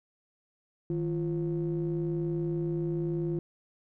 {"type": "ring-modulated tone", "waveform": "triangle", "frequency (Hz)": 93.8, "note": "F#2", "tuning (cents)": 24, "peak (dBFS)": -23, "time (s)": [0.9, 3.39], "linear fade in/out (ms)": 0, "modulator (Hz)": 251, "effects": []}